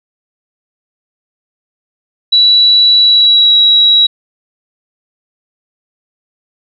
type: tone with pitch glide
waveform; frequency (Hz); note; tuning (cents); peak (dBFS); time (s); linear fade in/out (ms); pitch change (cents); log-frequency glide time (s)
sine; 3932 to 3876; B7 to B7; -8 to -33; -4; 2.32-4.07; 10; -25; 2.99-3.56
effects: none